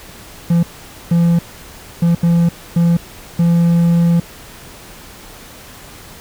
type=tone bursts at uneven times; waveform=triangle; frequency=170 Hz; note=F3; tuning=46 cents flat; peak=-7 dBFS; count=6; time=0.5-0.63 / 1.11-1.39 / 2.02-2.15 / 2.23-2.49 / 2.76-2.97 / 3.39-4.2 s; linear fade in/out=5 ms; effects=pink hiss -37 dBFS RMS until 6.2 s